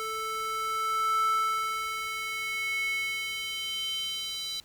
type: tone with high-pass filter sweep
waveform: square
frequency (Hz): 440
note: A4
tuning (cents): 0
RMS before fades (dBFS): -31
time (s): 0-4.6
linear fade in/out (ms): 0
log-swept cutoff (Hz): 880 to 3800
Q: 5.7
effects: pink hiss -58 dBFS RMS until 4.64 s